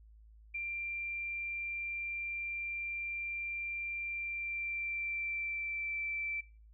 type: tone with pitch glide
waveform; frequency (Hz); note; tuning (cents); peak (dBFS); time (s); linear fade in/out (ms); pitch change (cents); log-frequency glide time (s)
sine; 2370 to 2333; D7 to D7; +15 to -12; -35; 0.54-6.41; 10; -27; 3.98-5.97
effects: noise-tail reverb RT60 0.4 s tail -22 dB re dry + added 54 Hz sine -55 dBFS peak until 6.73 s